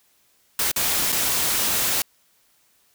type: noise with dropouts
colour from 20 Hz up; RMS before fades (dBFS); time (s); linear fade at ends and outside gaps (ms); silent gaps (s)
white; -22; 0.59-2.02; 2; 0.716-0.761 / 1.121-1.125
effects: white hiss -62 dBFS RMS until 2.94 s